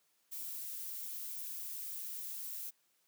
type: noise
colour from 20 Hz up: violet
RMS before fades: -43 dBFS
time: 0.31-2.71 s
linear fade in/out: 20 ms
effects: white hiss -75 dBFS RMS until 3.07 s + high-pass 150 Hz 12 dB/octave